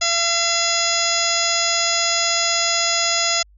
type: harmonic tone with a mistuned harmonic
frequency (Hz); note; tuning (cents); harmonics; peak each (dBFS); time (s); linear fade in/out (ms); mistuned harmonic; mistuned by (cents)
679; F5; -49; 1 / 2 / 3 / 4 / 5 / 6 / 7 / 8 / 9 / 10; -26 / -27 / -26 / -29 / -26 / -27 / -23 / -33 / -29 / -23; 0.01-3.43; 10; 7; +89
effects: added 50 Hz sine -48 dBFS peak until 3.57 s